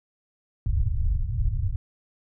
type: low-pass noise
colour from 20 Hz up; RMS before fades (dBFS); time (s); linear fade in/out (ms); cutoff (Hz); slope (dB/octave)
pink; -24; 0.66-1.76; 2; 120; 48
effects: none